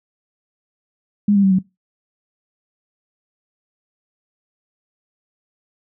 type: tone with pitch steps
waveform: sine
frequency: 205.6 / 199.06 / 192.72 / 186.59 Hz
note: G#3 / G3 / G3 / F#3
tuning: -17 / +27 / -29 / +15 cents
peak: -11 dBFS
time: 1.28-1.588 s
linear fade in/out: 5 ms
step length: 77 ms
effects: noise-tail reverb RT60 0.2 s tail -20 dB re dry